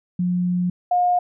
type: tone pair in turn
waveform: sine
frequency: 178.7 / 714.8 Hz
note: F3 / F5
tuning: +40 / +40 cents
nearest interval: 2 octaves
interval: 2400 cents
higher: second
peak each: -18 / -15 dBFS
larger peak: second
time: 0.19-0.7 / 0.91-1.19 s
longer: first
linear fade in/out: 5 ms
effects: none